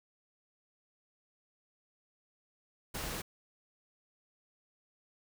pink noise, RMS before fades -39 dBFS, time 2.94-3.22 s, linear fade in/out 10 ms, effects none

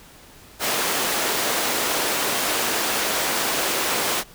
pink high-pass noise, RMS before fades -23 dBFS, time 0.59-4.24 s, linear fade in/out 50 ms, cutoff 380 Hz, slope 12 dB/octave, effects pink hiss -47 dBFS RMS until 4.34 s

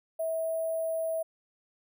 sine tone with sample-and-hold, 649 Hz, E5, 27 cents flat, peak -28 dBFS, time 0.19-1.23 s, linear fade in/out 10 ms, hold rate 11025 Hz, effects none

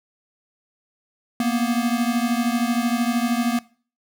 square beating tone pair, 233.1 / 246.1 Hz, A#3 / B3, 0 / -6 cents, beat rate 13 Hz, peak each -22 / -24 dBFS, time 1.4-3.59 s, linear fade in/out 2 ms, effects noise-tail reverb RT60 0.4 s tail -20 dB re dry

